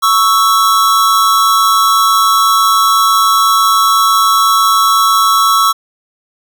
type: tone pair together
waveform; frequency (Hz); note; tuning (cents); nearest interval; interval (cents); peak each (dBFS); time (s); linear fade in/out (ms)
square; 1114 / 1316; C#6 / E6; +8 / -3; minor third; 289; -11; 0.02-5.73; 20
effects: none